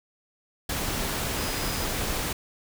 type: tone in noise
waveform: sine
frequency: 4997 Hz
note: D#8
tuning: 7 cents sharp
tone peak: -39 dBFS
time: 1.38-1.85 s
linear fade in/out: 5 ms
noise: pink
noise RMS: -29 dBFS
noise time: 0.69-2.33 s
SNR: -13 dB
effects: none